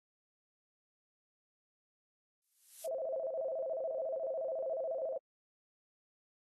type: noise with exponential growth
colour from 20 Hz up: violet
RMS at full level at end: -41 dBFS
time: 2.42-2.86 s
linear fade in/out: 1 ms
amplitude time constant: 94 ms
type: tone with vibrato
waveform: sine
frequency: 587.3 Hz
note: D5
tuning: in tune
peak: -35 dBFS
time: 2.84-5.18 s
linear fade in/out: 10 ms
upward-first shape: square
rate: 14 Hz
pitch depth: 180 cents each way
effects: AAC 32 kbps